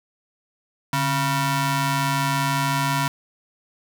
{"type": "ring-modulated tone", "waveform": "sawtooth", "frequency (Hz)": 413.9, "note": "G#4", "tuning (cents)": -6, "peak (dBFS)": -13, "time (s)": [0.93, 3.08], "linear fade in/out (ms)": 2, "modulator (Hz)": 558, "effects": []}